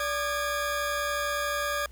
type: tone cluster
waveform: 40% pulse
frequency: 580 / 1211 / 1646 Hz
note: D5 / D#6 / G#6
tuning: -22 / -47 / -16 cents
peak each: -31 dBFS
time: 0-1.86 s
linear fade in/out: 2 ms
effects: added 60 Hz sine -46 dBFS peak until 1.91 s + pink hiss -59 dBFS RMS until 1.91 s